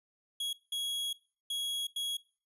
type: tone bursts at uneven times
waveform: 45% pulse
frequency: 3322 Hz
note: G#7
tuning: in tune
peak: -32 dBFS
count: 4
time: 0.4-0.53 / 0.72-1.13 / 1.5-1.87 / 1.96-2.17 s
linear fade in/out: 5 ms
effects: noise-tail reverb RT60 0.4 s tail -21 dB re dry + resampled to 32000 Hz